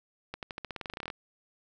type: accelerating click train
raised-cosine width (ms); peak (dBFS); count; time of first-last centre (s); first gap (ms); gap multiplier
0.3; -21; 17; 0.34-1.102; 88; 0.91
effects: none